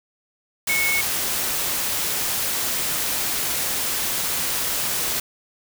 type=tone in noise; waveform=sine; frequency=2197 Hz; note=C#7; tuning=16 cents flat; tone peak=-20 dBFS; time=0.69-1.01 s; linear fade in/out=5 ms; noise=white; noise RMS=-24 dBFS; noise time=0.67-5.2 s; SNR=+1 dB; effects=none